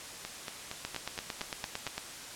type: two click trains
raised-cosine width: 0.2 ms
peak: -17 / -20 dBFS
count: 11 / 8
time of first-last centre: 0.85-1.98 / 0.25-1.874 s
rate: 8.85 / 4.31 Hz
effects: white hiss -44 dBFS RMS until 2.35 s + low-pass 9000 Hz 12 dB/octave